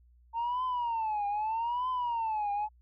sine tone with vibrato, 910 Hz, A#5, 42 cents flat, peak -27 dBFS, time 0.33-2.69 s, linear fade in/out 50 ms, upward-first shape triangle, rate 0.8 Hz, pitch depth 210 cents each way, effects tanh soft clip ceiling -27 dBFS + added 60 Hz sine -58 dBFS peak until 2.81 s

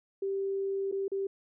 sine tone with dropouts, 391.2 Hz, G4, 4 cents flat, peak -29 dBFS, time 0.22-1.27 s, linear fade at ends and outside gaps 5 ms, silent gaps 0.915-0.923 / 1.081-1.117 s, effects none

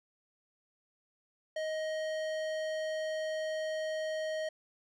sine tone with tanh clipping, 627 Hz, D#5, 13 cents sharp, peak -35 dBFS, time 1.56-4.49 s, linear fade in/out 5 ms, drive 17 dB, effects none

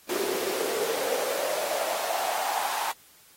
pink noise with high-pass filter sweep, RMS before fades -29 dBFS, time 0.09-2.92 s, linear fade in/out 5 ms, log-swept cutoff 360 to 890 Hz, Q 6.7, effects white hiss -56 dBFS RMS until 3.36 s + AAC 48 kbps

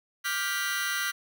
sawtooth chord, G dominant seventh, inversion second, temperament just, 1176 / 1411.2 / 1568 / 1960 Hz, D6 / F6 / G6 / B6, +2 / +18 / 0 / -14 cents, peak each -34 / -29 / -29 / -29 dBFS, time 0.24-1.12 s, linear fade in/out 20 ms, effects none

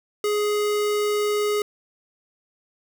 square tone, 417.2 Hz, G#4, 8 cents sharp, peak -21 dBFS, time 0.24-1.62 s, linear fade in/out 2 ms, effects none

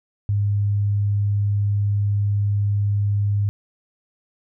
sine tone, 102 Hz, G#2, 31 cents flat, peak -17 dBFS, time 0.29-3.49 s, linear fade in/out 0 ms, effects none

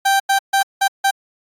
30% pulse tone bursts at uneven times, 784 Hz, G5, in tune, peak -10 dBFS, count 5, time 0.05-0.2 / 0.29-0.39 / 0.53-0.63 / 0.81-0.88 / 1.04-1.11 s, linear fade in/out 10 ms, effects AAC 48 kbps

